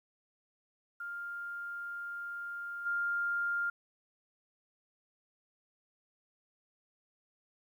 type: tone with level steps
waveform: sine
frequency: 1401 Hz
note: F6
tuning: 5 cents sharp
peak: -38 / -30 dBFS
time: 1-3.7 s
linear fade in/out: 5 ms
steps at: 2.85 s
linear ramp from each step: 20 ms
effects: 11-bit